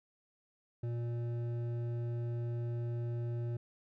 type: tone with hard clipping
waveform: triangle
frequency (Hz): 118.6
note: A#2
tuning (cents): +30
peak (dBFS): -36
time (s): 0.83-3.57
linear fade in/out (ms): 5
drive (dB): 13
effects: none